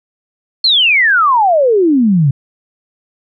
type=exponential sweep; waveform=sine; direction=down; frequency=4364 to 130.81 Hz; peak=-7 dBFS; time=0.64-2.31 s; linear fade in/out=5 ms; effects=none